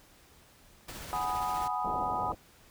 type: noise with tremolo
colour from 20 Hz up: pink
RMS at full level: -42 dBFS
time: 0.88-1.68 s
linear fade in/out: 5 ms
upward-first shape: sine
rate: 15 Hz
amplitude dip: 25%
type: chord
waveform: sine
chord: G# minor seventh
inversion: third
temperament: equal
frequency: 740 / 830.6 / 987.8 / 1244.5 Hz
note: F#5 / G#5 / B5 / D#6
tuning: 0 / 0 / 0 / 0 cents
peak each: -35 dBFS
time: 1.13-2.32 s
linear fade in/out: 0 ms
type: low-pass noise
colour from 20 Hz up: white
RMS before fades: -40 dBFS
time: 1.84-2.35 s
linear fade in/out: 10 ms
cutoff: 720 Hz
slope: 48 dB/octave
effects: pink hiss -59 dBFS RMS until 2.7 s

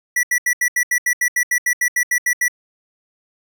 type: tone bursts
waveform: square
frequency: 1952 Hz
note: B6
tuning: 21 cents flat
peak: -15 dBFS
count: 16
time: 0.16-2.482 s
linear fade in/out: 5 ms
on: 72 ms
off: 78 ms
effects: none

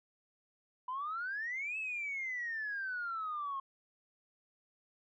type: exponential two-way sweep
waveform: sine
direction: up then down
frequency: 987.8 to 2637 to 1070 Hz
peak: -35 dBFS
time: 0.88-3.6 s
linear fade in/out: 5 ms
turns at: 1.78 s
effects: tanh soft clip ceiling -31 dBFS

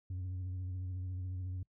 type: tone with vibrato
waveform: sine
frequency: 91.8 Hz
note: F#2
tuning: 13 cents flat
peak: -34 dBFS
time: 0.1-1.63 s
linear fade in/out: 5 ms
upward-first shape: triangle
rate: 14 Hz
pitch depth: 43 cents each way
effects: noise-tail reverb RT60 0.1 s tail -26 dB re dry + tanh soft clip ceiling -36 dBFS

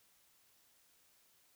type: silence
effects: white hiss -70 dBFS RMS until 1.55 s

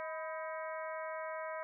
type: harmonic tone with a mistuned harmonic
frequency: 316.5 Hz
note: D#4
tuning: 30 cents sharp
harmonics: 2 / 3 / 4 / 5 / 6 / 7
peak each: -41 / -45 / -47 / -49 / -51 / -52 dBFS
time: 0-1.63 s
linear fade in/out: 0 ms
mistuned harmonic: 3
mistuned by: +80 cents
effects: none

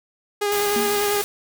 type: tone with vibrato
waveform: sawtooth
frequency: 410 Hz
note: G#4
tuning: 22 cents flat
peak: -16 dBFS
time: 0.41-1.22 s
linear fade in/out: 10 ms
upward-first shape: square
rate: 10 Hz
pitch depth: 14 cents each way
type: noise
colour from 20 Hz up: white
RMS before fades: -28 dBFS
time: 0.52-1.24 s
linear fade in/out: 0 ms
type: tone with exponential decay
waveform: sine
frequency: 230 Hz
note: A#3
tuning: 23 cents flat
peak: -22 dBFS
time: 0.76-1.22 s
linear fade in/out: 2 ms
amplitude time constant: 100 ms
effects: none

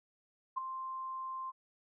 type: tone with ADSR envelope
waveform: sine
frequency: 1050 Hz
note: C6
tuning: 6 cents sharp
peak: -29 dBFS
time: 0.56-1.52 s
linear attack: 19 ms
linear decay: 8 ms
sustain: -9 dB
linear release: 29 ms
effects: none

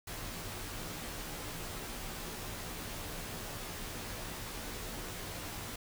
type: noise with comb filter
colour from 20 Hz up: pink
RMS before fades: -42 dBFS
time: 0.07-5.76 s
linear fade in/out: 5 ms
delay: 15 ms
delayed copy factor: -0.7
effects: none

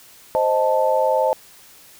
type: chord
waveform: sine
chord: A diminished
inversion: first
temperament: equal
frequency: 523.3 / 622.3 / 880 Hz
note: C5 / Eb5 / A5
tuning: 0 / 0 / 0 cents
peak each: -19 / -20 / -20 dBFS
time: 0.35-1.33 s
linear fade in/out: 0 ms
effects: white hiss -47 dBFS RMS until 1.99 s

